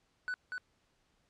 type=tone with echo; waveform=triangle; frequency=1491 Hz; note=F#6; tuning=13 cents sharp; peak=-32 dBFS; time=0.28-0.34 s; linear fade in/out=0 ms; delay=240 ms; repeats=1; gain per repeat=-3 dB; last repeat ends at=0.58 s; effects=pink hiss -74 dBFS RMS until 1.29 s + low-pass 7000 Hz 12 dB/octave